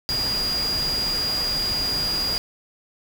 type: tone in noise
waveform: sine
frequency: 4847 Hz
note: D#8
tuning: 46 cents flat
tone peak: -22 dBFS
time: 0.09-2.38 s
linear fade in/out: 0 ms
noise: pink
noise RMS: -31 dBFS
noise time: 0.09-2.38 s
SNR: +6 dB
effects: none